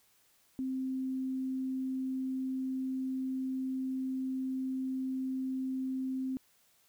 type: tone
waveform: sine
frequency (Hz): 261.6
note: C4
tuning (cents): 0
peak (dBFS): -32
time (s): 0.59-6.37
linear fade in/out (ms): 0
effects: white hiss -68 dBFS RMS until 6.88 s